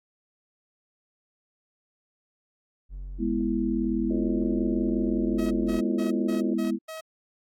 triangle tone, 46 Hz, F#1, 9 cents flat, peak -32 dBFS, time 2.89-5.82 s, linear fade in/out 50 ms
sine chord, E major, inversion first, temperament equal, 207.7 / 246.9 / 329.6 Hz, G#3 / B3 / E4, 0 / 0 / 0 cents, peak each -28 dBFS, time 3.18-6.79 s, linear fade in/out 50 ms
harmonic tone, 88.8 Hz, F2, 29 cents sharp, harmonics 3 / 4 / 5 / 6 / 7, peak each -38 / -33 / -39 / -42 / -41 dBFS, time 4.1-6.54 s, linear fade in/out 5 ms
sawtooth tone bursts, 638 Hz, D#5, 43 cents sharp, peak -32 dBFS, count 6, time 5.38-7.01 s, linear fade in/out 10 ms, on 130 ms, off 170 ms
effects AAC 64 kbps

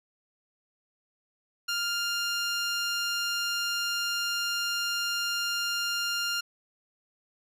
15% pulse tone, 1400 Hz, F6, 4 cents sharp, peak -21 dBFS, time 1.68-6.41 s, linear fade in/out 10 ms, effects low-pass 12000 Hz 12 dB/octave

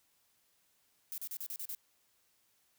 violet noise bursts, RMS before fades -41 dBFS, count 7, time 1.12-1.749 s, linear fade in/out 0 ms, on 59 ms, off 36 ms, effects white hiss -73 dBFS RMS until 2.78 s

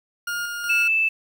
40% pulse tone with tremolo, 1418 Hz, F6, 26 cents sharp, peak -24 dBFS, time 0.27-0.88 s, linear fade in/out 5 ms, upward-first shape square, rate 2.7 Hz, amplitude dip 30%
sine tone, 2637 Hz, E7, in tune, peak -17 dBFS, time 0.69-1.09 s, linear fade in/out 10 ms
effects 8-bit

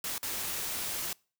white noise with dropouts, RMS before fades -35 dBFS, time 0.04-1.13 s, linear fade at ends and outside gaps 2 ms, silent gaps 0.181-0.229 s, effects noise-tail reverb RT60 0.4 s tail -26 dB re dry

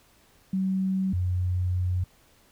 sine tone pair in turn, 189.8 / 90.56 Hz, F#3 / F#2, +44 / -37 cents, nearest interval octave + minor second, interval 1281 cents, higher first, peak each -23 / -23 dBFS, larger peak neither, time 0.53-1.13 / 1.13-2.04 s, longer second, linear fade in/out 5 ms, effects pink hiss -60 dBFS RMS until 2.51 s

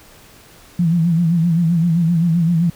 sine tone with vibrato, 168.2 Hz, E3, 35 cents sharp, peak -12 dBFS, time 0.79-2.7 s, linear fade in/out 5 ms, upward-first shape sine, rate 7.7 Hz, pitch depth 83 cents each way, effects pink hiss -45 dBFS RMS until 2.75 s

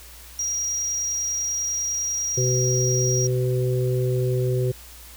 triangle tone, 5710 Hz, F8, 37 cents sharp, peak -22 dBFS, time 0.39-3.27 s, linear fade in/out 2 ms
harmonic tone, 126.2 Hz, B2, 38 cents sharp, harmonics 1 / 3 / 4, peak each -21 / -25 / -30 dBFS, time 2.37-4.72 s, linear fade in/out 10 ms
effects added 60 Hz sine -45 dBFS peak until 5.16 s + white hiss -45 dBFS RMS until 5.16 s

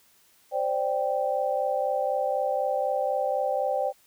sine chord, C suspended second, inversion none, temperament equal, 523.3 / 587.3 / 784 Hz, C5 / D5 / G5, 0 / 0 / 0 cents, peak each -28 dBFS, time 0.51-3.93 s, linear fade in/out 50 ms, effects white hiss -61 dBFS RMS until 4.06 s

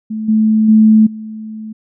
sine tone with level steps, 217.7 Hz, A3, 18 cents flat, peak -18 / -8 / -4 / -24 dBFS, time 0.1-1.73 s, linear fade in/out 10 ms, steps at 0.28 / 0.68 / 1.06 s, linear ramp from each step 10 ms, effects none

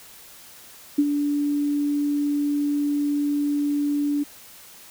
sine tone with ADSR envelope, 290 Hz, D4, 22 cents flat, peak -13 dBFS, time 0.98-4.24 s, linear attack 9 ms, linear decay 50 ms, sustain -7 dB, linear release 16 ms, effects white hiss -46 dBFS RMS until 4.9 s

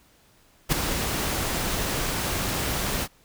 pink noise with ADSR envelope, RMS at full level -19 dBFS, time 0.69-3.08 s, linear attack 35 ms, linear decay 5 ms, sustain -8 dB, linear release 52 ms, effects pink hiss -59 dBFS RMS until 3.24 s

